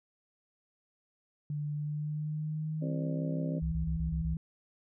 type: tone with pitch glide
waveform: sine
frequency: 147.9 to 162.22 Hz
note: D3 to E3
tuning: +13 to -27 cents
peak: -32 dBFS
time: 1.5-4.37 s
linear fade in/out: 2 ms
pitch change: +160 cents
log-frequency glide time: 1.73-3.46 s
type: harmonic tone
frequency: 66.1 Hz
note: C2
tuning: 18 cents sharp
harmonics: 3 / 4 / 5 / 6 / 7 / 8 / 9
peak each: -46 / -36 / -45 / -49 / -52 / -44 / -43 dBFS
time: 2.81-3.6 s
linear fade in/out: 20 ms
type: tone bursts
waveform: sine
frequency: 65.8 Hz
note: C2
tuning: 10 cents sharp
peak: -31 dBFS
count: 6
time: 3.62-4.344 s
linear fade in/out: 5 ms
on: 99 ms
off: 26 ms
effects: none